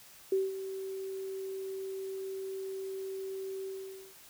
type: tone with ADSR envelope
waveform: sine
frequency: 384.2 Hz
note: G4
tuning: 35 cents flat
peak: -24 dBFS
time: 0.32-4.15 s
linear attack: 4 ms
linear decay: 190 ms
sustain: -12 dB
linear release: 500 ms
effects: white hiss -55 dBFS RMS until 4.29 s